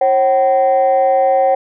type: tone pair together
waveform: sine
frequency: 540 / 763.7 Hz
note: C#5 / G5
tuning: -45 / -45 cents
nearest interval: tritone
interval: 600 cents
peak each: -11 dBFS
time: 0.01-1.55 s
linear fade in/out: 5 ms
effects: tanh soft clip ceiling -5 dBFS